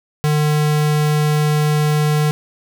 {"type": "tone", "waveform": "square", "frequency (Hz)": 150.6, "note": "D3", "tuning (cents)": 44, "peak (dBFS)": -14, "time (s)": [0.24, 2.31], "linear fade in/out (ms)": 0, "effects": []}